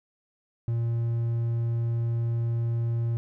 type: tone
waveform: triangle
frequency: 116.54 Hz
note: A#2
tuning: in tune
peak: -22 dBFS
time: 0.68-3.17 s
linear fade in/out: 0 ms
effects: none